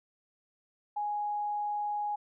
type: tone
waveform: sine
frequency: 830.6 Hz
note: G#5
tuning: in tune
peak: -30 dBFS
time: 0.96-2.16 s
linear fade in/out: 10 ms
effects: none